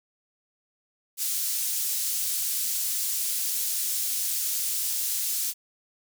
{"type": "high-pass noise", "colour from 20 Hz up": "pink", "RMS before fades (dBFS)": -28, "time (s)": [1.17, 5.54], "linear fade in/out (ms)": 50, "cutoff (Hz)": 7000, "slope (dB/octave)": 12, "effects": []}